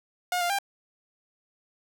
sawtooth tone with pitch steps, 717 / 699 / 796 Hz, F5 / F5 / G5, +45 / +1 / +26 cents, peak -21 dBFS, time 0.32-0.587 s, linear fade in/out 2 ms, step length 89 ms, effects none

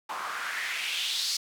white noise with band-pass filter sweep, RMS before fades -32 dBFS, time 0.09-1.37 s, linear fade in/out 5 ms, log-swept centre 950 to 5000 Hz, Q 3.1, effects none

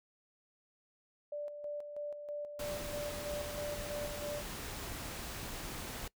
sine tone with tremolo, 587.3 Hz, D5, in tune, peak -37 dBFS, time 1.32-4.42 s, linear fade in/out 5 ms, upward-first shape square, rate 3.1 Hz, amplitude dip 50%
pink noise, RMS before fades -43 dBFS, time 2.59-6.08 s, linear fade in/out 5 ms
effects noise-tail reverb RT60 0.1 s tail -22 dB re dry

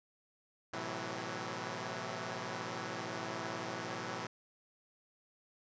5% pulse chord, F# half-diminished seventh, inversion first, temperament equal with one note detuned, 110 / 127.6 / 164.81 / 185 Hz, A2 / C3 / E3 / F#3, 0 / -43 / 0 / 0 cents, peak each -33 dBFS, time 0.73-4.27 s, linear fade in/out 5 ms, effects resampled to 16000 Hz

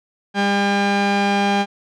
sawtooth tone pair together, 200.8 / 803 Hz, G3 / G5, +42 / +41 cents, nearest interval 2 octaves, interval 2399 cents, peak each -14 dBFS, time 0.34-1.66 s, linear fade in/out 50 ms, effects low-pass 4000 Hz 12 dB/octave

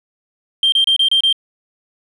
sine tone bursts, 3168 Hz, G7, 18 cents sharp, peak -9 dBFS, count 6, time 0.63-1.327 s, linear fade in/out 2 ms, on 92 ms, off 29 ms, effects tanh soft clip ceiling -7 dBFS + 8-bit

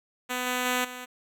5% pulse tone with level steps, 250 Hz, B3, 21 cents sharp, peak -17 / -15 / -13 / -26 dBFS, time 0.29-1.06 s, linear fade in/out 20 ms, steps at 0.46 / 0.65 / 0.84 s, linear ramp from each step 10 ms, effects none

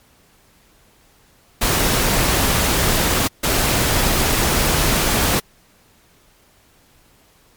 pink noise bursts at uneven times, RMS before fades -17 dBFS, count 2, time 1.61-3.28 / 3.43-5.4 s, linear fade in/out 10 ms, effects pink hiss -54 dBFS RMS until 7.56 s + MP3 96 kbps

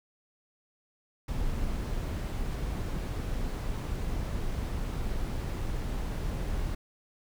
brown noise, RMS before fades -32 dBFS, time 1.28-6.75 s, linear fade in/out 5 ms, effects none

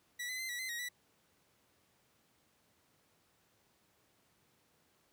sawtooth tone with pitch steps, 1948 / 2023 / 2067 / 1942 / 2050 / 1891 / 1960 Hz, B6 / B6 / C7 / B6 / C7 / A#6 / B6, -24 / +41 / -22 / -30 / -36 / +24 / -14 cents, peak -35 dBFS, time 0.19-0.89 s, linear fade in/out 10 ms, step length 100 ms, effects pink hiss -72 dBFS RMS until 5.12 s + high-pass 100 Hz 12 dB/octave

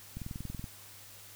click train, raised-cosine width 5 ms, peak -27 dBFS, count 11, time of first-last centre 0.17-0.642 s, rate 21.2 Hz, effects added 100 Hz sine -60 dBFS peak until 1.35 s + white hiss -52 dBFS RMS until 1.35 s

